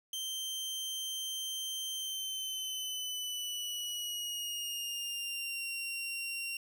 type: tone with pitch glide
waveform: sawtooth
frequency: 3130 to 2756 Hz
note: G7 to F7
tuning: -3 to -24 cents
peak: -33 dBFS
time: 0.13-6.57 s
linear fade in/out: 2 ms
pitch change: -221 cents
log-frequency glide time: 1.93-5.64 s
effects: none